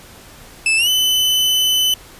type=tone with pitch glide; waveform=40% pulse; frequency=2628 to 3019 Hz; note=E7 to F#7; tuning=-6 to +34 cents; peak=-12 dBFS; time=0.66-1.94 s; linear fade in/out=2 ms; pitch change=+240 cents; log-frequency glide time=0.77-0.89 s; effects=pink hiss -41 dBFS RMS until 2.19 s + resampled to 32000 Hz